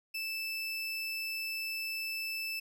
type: tone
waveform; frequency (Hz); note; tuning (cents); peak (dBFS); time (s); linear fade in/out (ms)
30% pulse; 2637; E7; 0; -32; 0.14-2.6; 10
effects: none